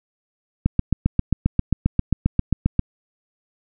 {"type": "click train", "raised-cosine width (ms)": 5, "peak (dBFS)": -4, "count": 17, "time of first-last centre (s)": [0.66, 2.793], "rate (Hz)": 7.5, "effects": []}